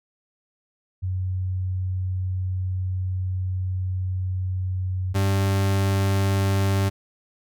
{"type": "tone pair in turn", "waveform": ["sine", "40% pulse"], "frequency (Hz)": [92.7, 97.79], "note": ["F#2", "G2"], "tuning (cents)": [4, -4], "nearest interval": "minor second", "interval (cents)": 92, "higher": "second", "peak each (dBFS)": [-23, -18], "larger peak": "second", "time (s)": [[1.02, 5.14], [5.14, 6.9]], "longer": "first", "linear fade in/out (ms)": 20, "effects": []}